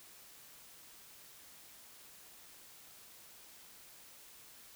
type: silence
effects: white hiss -57 dBFS RMS until 4.75 s